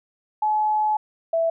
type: tone pair in turn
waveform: sine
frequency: 854 / 660.4 Hz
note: G#5 / E5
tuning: +48 / +3 cents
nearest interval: major third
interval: 445 cents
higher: first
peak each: -18 dBFS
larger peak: neither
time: 0.42-0.97 / 1.33-1.5 s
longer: first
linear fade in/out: 5 ms
effects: none